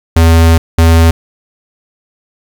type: tone pair in turn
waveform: square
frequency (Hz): 82.41 / 82.41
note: E2 / E2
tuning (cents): 0 / 0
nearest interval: unison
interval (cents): 0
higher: neither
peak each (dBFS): -4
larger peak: neither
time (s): 0.16-0.58 / 0.78-1.11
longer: first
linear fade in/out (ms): 5
effects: 7-bit